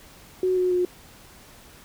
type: tone with pitch steps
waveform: sine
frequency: 370 / 364.5 / 359.1 Hz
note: F#4 / F#4 / F4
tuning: 0 / -26 / +48 cents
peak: -19 dBFS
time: 0.43-0.85 s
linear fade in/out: 2 ms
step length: 140 ms
effects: pink hiss -49 dBFS RMS until 1.84 s